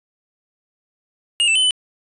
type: tone with pitch steps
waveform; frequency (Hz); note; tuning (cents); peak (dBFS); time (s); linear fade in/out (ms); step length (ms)
square; 2845 / 2655 / 3042 / 3005; F7 / E7 / F#7 / F#7; +31 / +12 / +47 / +26; -14; 1.4-1.708; 0; 77
effects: resampled to 24000 Hz